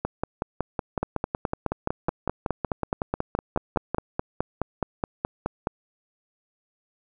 two click trains, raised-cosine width 1 ms, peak -11 / -10 dBFS, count 22 / 23, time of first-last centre 0.05-3.946 / 1.03-5.671 s, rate 5.39 / 4.74 Hz, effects none

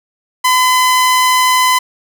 sawtooth tone, 1014 Hz, B5, 45 cents sharp, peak -5 dBFS, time 0.44-1.79 s, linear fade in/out 10 ms, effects none

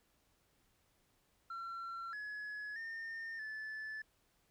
sine tone with pitch steps, 1359 / 1693 / 1817 / 1741 Hz, F6 / G#6 / A#6 / A6, -48 / +33 / -45 / -19 cents, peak -39 dBFS, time 1.5-4.02 s, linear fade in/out 5 ms, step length 630 ms, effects tanh soft clip ceiling -41 dBFS + pink hiss -75 dBFS RMS until 4.5 s

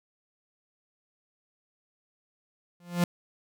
45% pulse tone with exponential growth, 174.61 Hz, F3, in tune, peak -19 dBFS, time 2.8-3.04 s, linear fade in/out 2 ms, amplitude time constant 52 ms, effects none

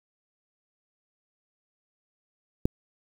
click, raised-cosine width 3 ms, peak -9 dBFS, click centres 2.655 s, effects 7-bit

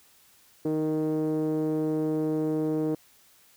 5% pulse tone with low-pass filter, 155.56 Hz, D#3, in tune, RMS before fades -27 dBFS, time 0.65-2.95 s, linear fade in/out 5 ms, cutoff 380 Hz, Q 5.9, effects white hiss -59 dBFS RMS until 3.56 s

